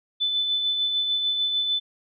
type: tone with tremolo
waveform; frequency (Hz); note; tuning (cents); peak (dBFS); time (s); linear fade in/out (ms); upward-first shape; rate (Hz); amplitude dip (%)
sine; 3508; A7; -6; -20; 0.2-1.8; 20; sine; 6.7; 35
effects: none